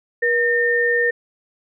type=tone pair together; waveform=sine; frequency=478.6 / 1820 Hz; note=A#4 / A#6; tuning=+46 / -42 cents; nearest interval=octave + major seventh; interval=2312 cents; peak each=-19 / -17 dBFS; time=0.22-1.11 s; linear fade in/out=10 ms; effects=none